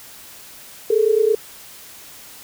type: tone pair together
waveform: sine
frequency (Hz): 420.5 / 449.6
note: G#4 / A4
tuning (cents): +22 / +37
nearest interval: minor second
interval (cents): 115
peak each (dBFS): -16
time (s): 0.9-1.35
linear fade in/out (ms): 5
effects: white hiss -41 dBFS RMS until 2.43 s